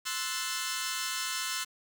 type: chord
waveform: 10% pulse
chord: F# half-diminished seventh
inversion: second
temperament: equal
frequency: 1046.5 / 1318.5 / 1480 / 1760 Hz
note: C6 / E6 / F#6 / A6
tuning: 0 / 0 / 0 / 0 cents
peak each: -29 dBFS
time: 0.05-1.65 s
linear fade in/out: 20 ms
effects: 9-bit